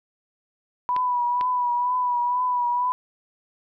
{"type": "tone with vibrato", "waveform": "sine", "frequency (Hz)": 983, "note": "B5", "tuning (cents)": -8, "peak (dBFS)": -20, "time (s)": [0.89, 2.92], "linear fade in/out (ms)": 0, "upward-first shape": "triangle", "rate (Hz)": 2.1, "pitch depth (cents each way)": 42}
{"type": "clicks", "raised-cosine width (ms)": 0.3, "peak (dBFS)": -17, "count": 2, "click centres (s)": [0.964, 1.411]}
{"effects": []}